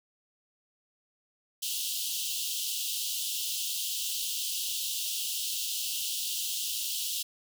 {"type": "high-pass noise", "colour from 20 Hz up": "pink", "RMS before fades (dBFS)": -33, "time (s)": [1.62, 7.23], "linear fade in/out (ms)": 10, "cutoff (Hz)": 2800, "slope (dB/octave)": 96, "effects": []}